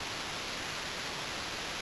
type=noise with sample-and-hold; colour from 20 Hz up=white; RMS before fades=-38 dBFS; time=0-1.81 s; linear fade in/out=5 ms; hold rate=8820 Hz; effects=resampled to 24000 Hz